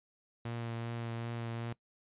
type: tone with vibrato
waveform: sawtooth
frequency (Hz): 116.54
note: A#2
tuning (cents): 0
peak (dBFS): -33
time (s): 0.45-1.73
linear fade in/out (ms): 5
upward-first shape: triangle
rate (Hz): 2.6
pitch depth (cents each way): 18
effects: noise-tail reverb RT60 0.1 s tail -21 dB re dry + resampled to 8000 Hz